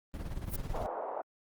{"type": "noise with tremolo", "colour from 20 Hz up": "brown", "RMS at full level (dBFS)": -34, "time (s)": [0.14, 0.86], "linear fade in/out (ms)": 0, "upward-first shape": "triangle", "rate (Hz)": 18, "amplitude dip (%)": 75}
{"type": "noise with exponential growth", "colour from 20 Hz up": "violet", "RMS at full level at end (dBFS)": -33, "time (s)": [0.44, 0.56], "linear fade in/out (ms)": 5, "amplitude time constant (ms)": 25}
{"type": "band-pass noise", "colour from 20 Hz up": "pink", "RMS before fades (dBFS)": -38, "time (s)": [0.73, 1.22], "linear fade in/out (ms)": 10, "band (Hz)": [520, 890], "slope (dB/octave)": 24}
{"effects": ["Opus 24 kbps"]}